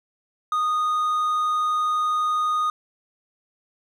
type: tone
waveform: triangle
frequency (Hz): 1236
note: D#6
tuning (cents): -12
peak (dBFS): -18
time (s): 0.52-2.7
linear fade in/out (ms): 2
effects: none